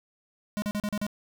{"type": "tone bursts", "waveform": "square", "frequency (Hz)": 207.7, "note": "G#3", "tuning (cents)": 0, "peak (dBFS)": -28, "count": 6, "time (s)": [0.57, 1.066], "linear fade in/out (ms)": 0, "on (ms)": 51, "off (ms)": 38, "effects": []}